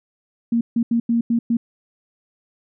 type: tone bursts at uneven times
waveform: sine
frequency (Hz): 233.1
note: A#3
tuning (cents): 0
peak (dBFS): -15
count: 6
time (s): 0.52-0.61 / 0.76-0.83 / 0.91-1 / 1.09-1.21 / 1.3-1.39 / 1.5-1.57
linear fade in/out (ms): 5
effects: none